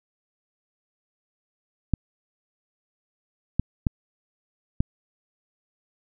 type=clicks; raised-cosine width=5 ms; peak=-8 dBFS; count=4; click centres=1.937 / 3.596 / 3.868 / 4.805 s; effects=none